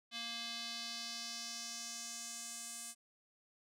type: tone with band-pass filter sweep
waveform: square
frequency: 233.1 Hz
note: A#3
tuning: in tune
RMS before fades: -45 dBFS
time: 0.11-2.95 s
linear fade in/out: 50 ms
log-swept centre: 3600 to 8500 Hz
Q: 2.4
effects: none